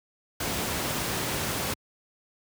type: noise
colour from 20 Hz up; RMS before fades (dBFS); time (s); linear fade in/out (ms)
pink; -29; 0.4-1.74; 5
effects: high-pass 80 Hz 12 dB/octave